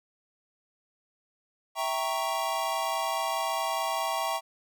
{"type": "chord", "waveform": "square", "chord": "E diminished seventh", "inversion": "none", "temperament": "equal", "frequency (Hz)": [659.3, 784, 932.3, 1108.7], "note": ["E5", "G5", "Bb5", "Db6"], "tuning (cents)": [0, 0, 0, 0], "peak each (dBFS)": -34, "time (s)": [1.75, 4.41], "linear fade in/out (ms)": 50, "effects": []}